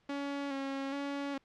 sawtooth tone with vibrato, 277.2 Hz, C#4, in tune, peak -31 dBFS, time 0.09-1.38 s, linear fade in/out 5 ms, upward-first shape square, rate 1.2 Hz, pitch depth 28 cents each way, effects pink hiss -71 dBFS RMS until 1.44 s + low-pass 4000 Hz 12 dB/octave

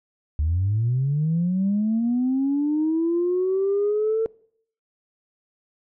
sine linear sweep, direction up, 71.7 to 451.3 Hz, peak -18 dBFS, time 0.39-4.26 s, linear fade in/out 0 ms, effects noise-tail reverb RT60 0.6 s tail -23 dB re dry + tanh soft clip ceiling -15 dBFS

